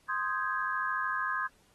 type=chord; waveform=sine; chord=Ab major seventh; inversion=first; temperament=equal; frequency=1046.5 / 1244.5 / 1568 / 1661.2 Hz; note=C6 / Eb6 / G6 / Ab6; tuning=0 / 0 / 0 / 0 cents; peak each=-34 / -35 / -37 / -34 dBFS; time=0.08-1.48 s; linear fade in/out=20 ms; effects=pink hiss -66 dBFS RMS until 1.74 s + AAC 32 kbps